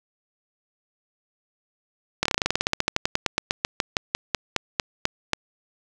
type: slowing click train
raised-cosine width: 0.2 ms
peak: -3 dBFS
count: 30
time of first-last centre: 2.23-5.333 s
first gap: 25 ms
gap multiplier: 1.09
effects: none